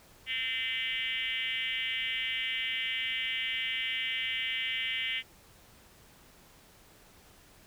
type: tone with frequency modulation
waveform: sine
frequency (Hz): 2552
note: D#7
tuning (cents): +43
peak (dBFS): -30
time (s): 0.26-5.23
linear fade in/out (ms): 50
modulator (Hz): 246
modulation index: 2.8
effects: pink hiss -58 dBFS RMS until 7.66 s

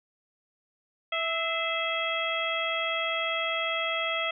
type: harmonic tone with a mistuned harmonic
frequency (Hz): 655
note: E5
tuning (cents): -11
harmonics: 1 / 2 / 3 / 4 / 5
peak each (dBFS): -33 / -33 / -33 / -33 / -33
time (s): 1.12-4.31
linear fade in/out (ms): 5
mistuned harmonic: 3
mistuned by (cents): +67
effects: none

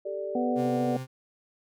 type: chord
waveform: sine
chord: G suspended second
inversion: none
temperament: just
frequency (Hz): 392 / 441 / 588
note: G4 / A4 / D5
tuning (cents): 0 / +4 / +2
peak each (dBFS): -35 / -38 / -33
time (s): 0.05-0.97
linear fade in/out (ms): 10
type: harmonic tone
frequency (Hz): 246.9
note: B3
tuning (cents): 0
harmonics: 1 / 2 / 3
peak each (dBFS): -27 / -32 / -32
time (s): 0.35-0.97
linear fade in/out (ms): 5
type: tone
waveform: 40% pulse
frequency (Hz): 130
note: C3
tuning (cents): -11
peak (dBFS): -33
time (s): 0.55-1.07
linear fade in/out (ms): 50
effects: none

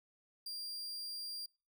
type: tone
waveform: 40% pulse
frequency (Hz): 4770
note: D8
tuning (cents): +26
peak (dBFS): -40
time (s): 0.46-1.46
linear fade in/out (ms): 5
effects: noise-tail reverb RT60 0.4 s tail -26 dB re dry

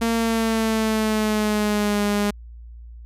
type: tone with pitch glide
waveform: sawtooth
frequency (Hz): 229.2 to 205.4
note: A#3 to G#3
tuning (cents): -29 to -19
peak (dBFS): -15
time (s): 0.01-2.31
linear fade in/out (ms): 10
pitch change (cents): -190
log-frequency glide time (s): 0.14-2.02
effects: added 58 Hz sine -37 dBFS peak until 3.05 s + resampled to 32000 Hz

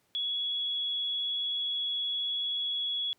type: tone with vibrato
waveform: sine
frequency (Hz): 3364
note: G#7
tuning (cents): +22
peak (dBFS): -29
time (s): 0.15-3.13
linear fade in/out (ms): 0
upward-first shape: sine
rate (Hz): 19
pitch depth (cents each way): 9
effects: pink hiss -71 dBFS RMS until 3.18 s + high-pass 100 Hz 12 dB/octave

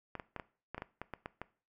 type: clicks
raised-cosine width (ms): 0.5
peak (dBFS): -25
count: 11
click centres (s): 0.153 / 0.198 / 0.363 / 0.398 / 0.746 / 0.78 / 0.821 / 1.016 / 1.137 / 1.259 / 1.416
effects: noise-tail reverb RT60 0.4 s tail -19 dB re dry

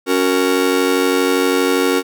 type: chord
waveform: 45% pulse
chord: F# major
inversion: second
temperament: just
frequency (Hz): 277.5 / 370 / 462.5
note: C#4 / F#4 / A#4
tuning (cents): +2 / 0 / -14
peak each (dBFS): -18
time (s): 0.06-2.03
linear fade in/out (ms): 50
effects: none

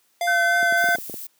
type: tone with vibrato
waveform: square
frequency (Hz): 692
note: F5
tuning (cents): -16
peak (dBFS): -22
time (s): 0.21-0.96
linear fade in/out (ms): 2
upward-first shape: triangle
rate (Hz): 3.4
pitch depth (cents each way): 17
type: tone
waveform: sine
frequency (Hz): 1528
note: G6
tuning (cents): -45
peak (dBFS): -18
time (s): 0.27-0.96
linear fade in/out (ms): 10
type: clicks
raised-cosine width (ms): 2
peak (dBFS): -20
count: 8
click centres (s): 0.629 / 0.724 / 0.841 / 0.888 / 0.95 / 0.985 / 1.097 / 1.141
type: noise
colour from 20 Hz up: violet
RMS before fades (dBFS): -35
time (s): 0.77-1.27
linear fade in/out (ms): 5
effects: white hiss -64 dBFS RMS until 1.39 s + high-pass 200 Hz 12 dB/octave

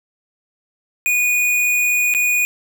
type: tone with dropouts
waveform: square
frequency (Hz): 2461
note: D#7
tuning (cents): -20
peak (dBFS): -15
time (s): 1.06-2.45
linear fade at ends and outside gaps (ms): 0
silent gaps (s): 2.139-2.148
effects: none

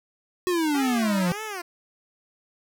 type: exponential sweep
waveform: square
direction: down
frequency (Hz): 370 to 170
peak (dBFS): -22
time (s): 0.47-1.32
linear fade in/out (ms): 0
type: tone with vibrato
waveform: 10% pulse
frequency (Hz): 368.5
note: F#4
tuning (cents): -7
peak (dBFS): -23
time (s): 0.74-1.62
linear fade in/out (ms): 10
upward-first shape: sine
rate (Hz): 1.8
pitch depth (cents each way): 300
effects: none

